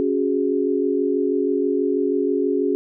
sine chord, C# suspended fourth, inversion none, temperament just, 277.2 / 369.6 / 415.8 Hz, C#4 / F#4 / G#4, 0 / -2 / +2 cents, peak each -22 dBFS, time 0-2.75 s, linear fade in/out 0 ms, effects none

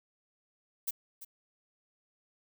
violet noise with echo, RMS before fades -33 dBFS, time 0.87-0.91 s, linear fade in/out 10 ms, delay 340 ms, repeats 1, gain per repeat -13 dB, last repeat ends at 1.25 s, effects none

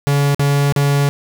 45% pulse tone with dropouts, 142 Hz, C#3, 42 cents sharp, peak -12 dBFS, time 0.07-1.09 s, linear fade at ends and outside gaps 0 ms, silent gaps 0.346-0.395 / 0.724-0.762 s, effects none

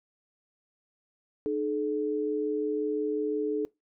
sine tone pair together, 303.3 / 429 Hz, D#4 / A4, -44 / -44 cents, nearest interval tritone, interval 600 cents, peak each -31 / -28 dBFS, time 1.46-3.65 s, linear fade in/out 0 ms, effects noise-tail reverb RT60 0.2 s tail -23 dB re dry

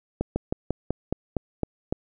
slowing click train, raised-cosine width 2 ms, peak -11 dBFS, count 9, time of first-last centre 0.21-1.925 s, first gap 150 ms, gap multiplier 1.1, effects none

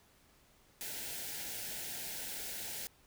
white band-stop noise, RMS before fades -42 dBFS, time 0.81-2.87 s, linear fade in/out 0 ms, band 930 to 1400 Hz, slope 96 dB/octave, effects pink hiss -66 dBFS RMS until 3.06 s

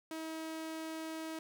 sawtooth tone, 320 Hz, D#4, 49 cents sharp, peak -36 dBFS, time 0.11-1.39 s, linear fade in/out 2 ms, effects 12-bit

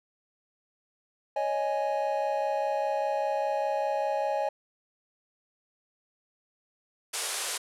triangle chord, C# suspended second, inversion none, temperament equal with one note detuned, 557.3 / 622.3 / 830.6 Hz, C#5 / D#5 / G#5, +9 / 0 / 0 cents, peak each -29 / -29 / -28 dBFS, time 1.36-4.49 s, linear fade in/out 5 ms
white band-pass noise, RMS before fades -33 dBFS, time 7.13-7.58 s, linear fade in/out 10 ms, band 380 to 11000 Hz, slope 48 dB/octave
effects none

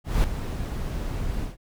brown noise with ADSR envelope, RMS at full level -18 dBFS, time 0.04-1.57 s, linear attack 200 ms, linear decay 3 ms, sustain -11 dB, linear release 140 ms, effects none

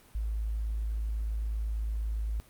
sine tone, 54.1 Hz, A1, 29 cents flat, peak -29 dBFS, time 0.15-2.4 s, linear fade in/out 0 ms, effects pink hiss -58 dBFS RMS until 2.49 s + Opus 32 kbps

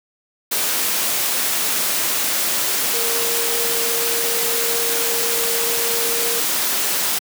sine tone in noise, 465.9 Hz, A#4, 1 cent flat, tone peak -26 dBFS, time 2.93-6.41 s, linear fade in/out 10 ms, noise white, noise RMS -20 dBFS, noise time 0.51-7.19 s, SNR -9 dB, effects high-pass 200 Hz 12 dB/octave

